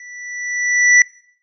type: tone with level ramp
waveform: square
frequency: 1966 Hz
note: B6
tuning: 8 cents flat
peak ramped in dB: -36 to -6 dBFS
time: 0-1.02 s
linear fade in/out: 2 ms
effects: noise-tail reverb RT60 0.6 s tail -22 dB re dry + resampled to 16000 Hz